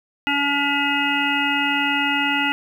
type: harmonic tone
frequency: 284.3 Hz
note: C#4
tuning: 44 cents sharp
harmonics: 1 / 3 / 5 / 7 / 9 / 10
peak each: -25 / -25 / -25 / -25 / -25 / -25 dBFS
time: 0.27-2.52 s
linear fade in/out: 0 ms
effects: 8-bit